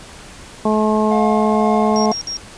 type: harmonic tone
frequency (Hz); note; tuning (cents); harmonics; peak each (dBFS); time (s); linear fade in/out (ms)
215; A3; -40; 1 / 2 / 3 / 4 / 5; -16 / -19 / -21 / -22 / -23; 0.65-2.12; 5
type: tone with tremolo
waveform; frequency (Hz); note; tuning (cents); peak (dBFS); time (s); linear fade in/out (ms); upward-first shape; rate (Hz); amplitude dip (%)
triangle; 712; F5; +33; -16; 1.11-2.13; 5; triangle; 2; 45
type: tone bursts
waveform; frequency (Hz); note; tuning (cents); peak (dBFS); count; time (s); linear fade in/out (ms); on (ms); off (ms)
sine; 5588; F8; 0; -22; 3; 1.96-2.369; 0; 97; 59
effects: pink hiss -38 dBFS RMS until 2.57 s + resampled to 22050 Hz